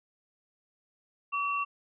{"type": "tone pair together", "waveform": "sine", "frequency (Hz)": [1142.8, 2718], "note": ["D6", "F7"], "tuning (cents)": [-48, -48], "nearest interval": "octave + minor third", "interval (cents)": 1500, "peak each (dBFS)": [-29, -33], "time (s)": [1.32, 1.65], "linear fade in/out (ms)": 20, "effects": []}